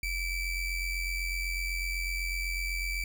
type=ring-modulated tone; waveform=square; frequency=1174 Hz; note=D6; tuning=1 cent flat; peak=-28 dBFS; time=0.03-3.04 s; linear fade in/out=2 ms; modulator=1130 Hz; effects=none